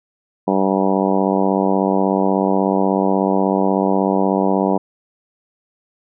harmonic tone, 96.4 Hz, G2, 28 cents flat, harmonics 2 / 3 / 4 / 5 / 6 / 7 / 8 / 9 / 10, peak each -19 / -21 / -22 / -23 / -24 / -24 / -25 / -26 / -26 dBFS, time 0.47-4.78 s, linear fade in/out 10 ms, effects none

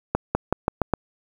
accelerating click train, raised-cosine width 1 ms, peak -5 dBFS, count 6, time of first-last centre 0.15-0.937 s, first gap 200 ms, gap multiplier 0.88, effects 7-bit

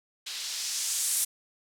violet noise with low-pass filter sweep, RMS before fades -31 dBFS, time 0.26-1.25 s, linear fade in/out 10 ms, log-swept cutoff 3700 to 10000 Hz, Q 1.3, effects none

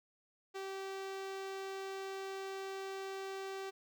sawtooth tone with notch filter, 387 Hz, G4, 22 cents flat, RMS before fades -43 dBFS, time 0.54-3.71 s, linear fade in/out 20 ms, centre 11000 Hz, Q 0.89, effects none

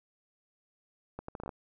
accelerating click train, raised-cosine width 1 ms, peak -25 dBFS, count 8, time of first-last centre 1.19-1.492 s, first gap 94 ms, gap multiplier 0.72, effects none

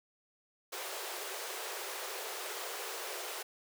pink high-pass noise, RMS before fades -41 dBFS, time 0.72-3.43 s, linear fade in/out 10 ms, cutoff 360 Hz, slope 96 dB/octave, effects none

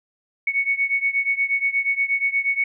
sine beating tone pair, 2217 / 2225.4 Hz, C#7 / C#7, 0 / +6 cents, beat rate 8.4 Hz, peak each -21 / -23 dBFS, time 0.47-2.64 s, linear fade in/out 5 ms, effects none

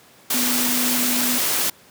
sine tone in noise, 247 Hz, B3, in tune, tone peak -24 dBFS, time 0.34-1.38 s, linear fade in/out 5 ms, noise white, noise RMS -21 dBFS, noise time 0.3-1.7 s, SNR -6 dB, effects pink hiss -50 dBFS RMS until 1.9 s + high-pass 150 Hz 12 dB/octave

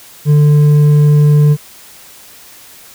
sine tone with hard clipping, 148 Hz, D3, 14 cents sharp, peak -6 dBFS, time 0.25-1.57 s, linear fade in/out 50 ms, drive 4 dB, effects white hiss -38 dBFS RMS until 2.94 s

